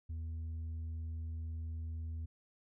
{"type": "tone with tanh clipping", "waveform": "sine", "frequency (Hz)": 81, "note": "E2", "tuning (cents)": -30, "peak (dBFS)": -39, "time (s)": [0.09, 2.26], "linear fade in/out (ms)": 10, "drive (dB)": 3, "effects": []}